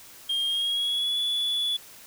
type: tone with pitch glide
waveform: sine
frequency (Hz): 3219 to 3430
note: G7 to A7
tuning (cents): +45 to -45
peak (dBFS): -21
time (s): 0.29-1.77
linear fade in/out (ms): 10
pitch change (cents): +110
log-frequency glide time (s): 0.46-1.19
effects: tanh soft clip ceiling -23 dBFS + white hiss -48 dBFS RMS until 2.06 s